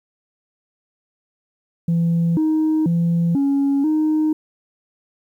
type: tone with pitch steps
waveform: sine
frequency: 168.2 / 312.9 / 169.4 / 278.5 / 309.6 Hz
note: E3 / D#4 / E3 / C#4 / D#4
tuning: +35 / +10 / +48 / +8 / -9 cents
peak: -13 dBFS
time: 1.88-4.33 s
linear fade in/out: 5 ms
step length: 490 ms
effects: tanh soft clip ceiling -13 dBFS + 9-bit